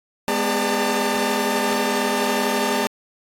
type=tone cluster; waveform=sawtooth; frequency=208.7 / 249.4 / 405.3 / 590 / 899 Hz; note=G#3 / B3 / G#4 / D5 / A5; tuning=+9 / +17 / -42 / +8 / +37 cents; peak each=-23 / -22 / -21 / -23 / -21 dBFS; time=0.28-2.87 s; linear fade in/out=0 ms; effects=AAC 48 kbps